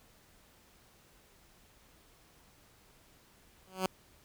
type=tone with exponential growth; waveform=10% pulse; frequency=187.4 Hz; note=F#3; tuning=22 cents sharp; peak=-18 dBFS; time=3.67-3.86 s; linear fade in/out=2 ms; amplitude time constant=41 ms; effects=pink hiss -63 dBFS RMS until 4.24 s